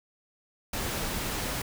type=noise; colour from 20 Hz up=pink; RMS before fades=-32 dBFS; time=0.73-1.62 s; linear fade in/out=5 ms; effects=none